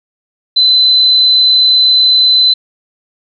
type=tone; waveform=sine; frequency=4033 Hz; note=B7; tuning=36 cents sharp; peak=-5 dBFS; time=0.56-2.54 s; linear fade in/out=10 ms; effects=none

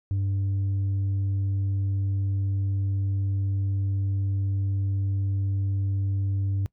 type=tone; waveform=sine; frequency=98 Hz; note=G2; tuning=in tune; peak=-20 dBFS; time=0.11-6.66 s; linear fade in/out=0 ms; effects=noise-tail reverb RT60 0.1 s tail -24 dB re dry + tanh soft clip ceiling -22 dBFS

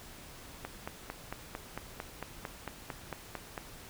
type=click train; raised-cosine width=0.5 ms; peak=-22 dBFS; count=14; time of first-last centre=0.65-3.578 s; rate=4.44 Hz; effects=pink hiss -50 dBFS RMS until 3.89 s

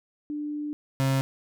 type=tone pair in turn; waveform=sine / 35% pulse; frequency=296.7 / 134.44 Hz; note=D4 / C3; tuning=+18 / +47 cents; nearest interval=octave + major second; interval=1371 cents; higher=first; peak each=-29 / -20 dBFS; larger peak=second; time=0.3-0.73 / 1-1.21 s; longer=first; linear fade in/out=0 ms; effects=none

